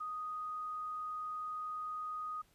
sine tone, 1244.5 Hz, D#6, in tune, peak -38 dBFS, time 0-2.42 s, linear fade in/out 10 ms, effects pink hiss -70 dBFS RMS until 2.54 s + resampled to 32000 Hz

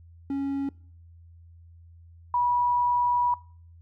triangle / sine tone pair in turn, 276.6 / 973 Hz, C#4 / B5, -4 / -26 cents, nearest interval octave + minor seventh, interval 2178 cents, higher second, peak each -24 / -21 dBFS, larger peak second, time 0.3-0.69 / 2.34-3.34 s, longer second, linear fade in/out 2 ms, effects noise-tail reverb RT60 0.5 s tail -23 dB re dry + added 84 Hz sine -48 dBFS peak until 3.81 s

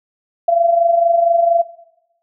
sine tone with amplitude modulation, 680 Hz, F5, 46 cents flat, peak -8 dBFS, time 0.48-1.62 s, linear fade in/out 5 ms, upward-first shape sine, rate 24.3 Hz, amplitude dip 70%, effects noise-tail reverb RT60 0.9 s tail -17 dB re dry

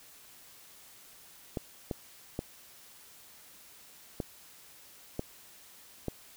clicks, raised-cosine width 2 ms, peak -19 dBFS, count 6, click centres 1.572 / 1.912 / 2.391 / 4.202 / 5.194 / 6.083 s, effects white hiss -55 dBFS RMS until 6.36 s

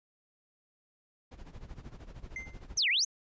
brown noise with tremolo, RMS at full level -43 dBFS, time 1.31-2.78 s, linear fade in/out 10 ms, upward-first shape sine, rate 13 Hz, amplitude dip 80%
triangle tone with exponential decay, 2082 Hz, C7, 9 cents flat, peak -32 dBFS, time 2.36-2.63 s, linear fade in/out 2 ms, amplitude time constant 57 ms
sine exponential two-way sweep, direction down then up, 6645 to 1864.7 to 6645 Hz, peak -25 dBFS, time 2.77-3.05 s, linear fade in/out 10 ms, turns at 2.89 s
effects resampled to 16000 Hz

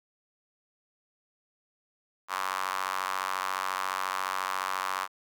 sawtooth tone with high-pass filter, 94.3 Hz, F#2, 33 cents sharp, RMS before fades -32 dBFS, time 2.28-5.08 s, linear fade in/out 50 ms, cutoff 1100 Hz, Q 3.8, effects none

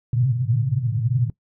pink band-pass noise, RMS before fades -21 dBFS, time 0.13-1.3 s, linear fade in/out 2 ms, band 110 to 140 Hz, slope 96 dB/octave, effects noise-tail reverb RT60 0.1 s tail -20 dB re dry

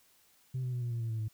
sine tone with pitch steps, 129.1 / 126.01 / 122.99 / 120.04 / 117.16 / 114.35 / 111.61 / 108.94 Hz, C3 / B2 / B2 / B2 / A#2 / A#2 / A2 / A2, -23 / +35 / -7 / -49 / +9 / -33 / +25 / -17 cents, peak -30 dBFS, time 0.54-1.284 s, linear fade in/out 10 ms, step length 93 ms, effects tanh soft clip ceiling -30 dBFS + white hiss -66 dBFS RMS until 1.33 s

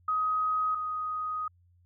sine tone pair in turn, 1259 / 1249.6 Hz, D#6 / D#6, +20 / +7 cents, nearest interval unison, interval 13 cents, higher first, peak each -25 / -30 dBFS, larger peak first, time 0.08-0.75 / 0.75-1.48 s, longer second, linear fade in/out 5 ms, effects added 88 Hz sine -60 dBFS peak until 1.85 s

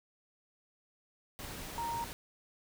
sine tone in noise, 932.3 Hz, A#5, in tune, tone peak -34 dBFS, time 1.78-2.04 s, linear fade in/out 0 ms, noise pink, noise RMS -44 dBFS, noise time 1.39-2.13 s, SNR +7 dB, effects none

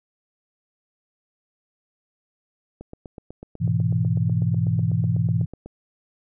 click train, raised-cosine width 2 ms, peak -24 dBFS, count 24, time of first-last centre 2.81-5.66 s, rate 8.07 Hz
sine chord, E major, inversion first, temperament equal with one note detuned, 104.13 / 123.47 / 164.81 Hz, G#2 / B2 / E3, +5 / 0 / 0 cents, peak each -23 dBFS, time 3.6-5.46 s, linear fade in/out 20 ms
effects none

